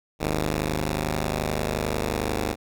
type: tone pair together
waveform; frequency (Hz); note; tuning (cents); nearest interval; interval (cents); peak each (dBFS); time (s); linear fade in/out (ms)
5% pulse; 51.28 / 77; G#1 / D#2; -21 / -17; perfect fifth; 704; -16; 0.19-2.56; 50
effects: none